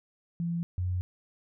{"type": "tone pair in turn", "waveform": "sine", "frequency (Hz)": [170, 90.6], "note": ["F3", "F#2"], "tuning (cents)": [-46, -36], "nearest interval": "major seventh", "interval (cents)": 1090, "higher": "first", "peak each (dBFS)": [-28, -27], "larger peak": "second", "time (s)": [[0.4, 0.63], [0.78, 1.01]], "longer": "neither", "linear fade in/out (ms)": 0, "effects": []}